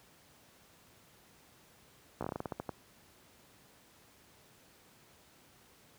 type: slowing click train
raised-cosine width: 1 ms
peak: -22 dBFS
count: 12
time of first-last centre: 2.21-2.692 s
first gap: 15 ms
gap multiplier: 1.2
effects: pink hiss -62 dBFS RMS until 5.98 s + high-pass 80 Hz 12 dB/octave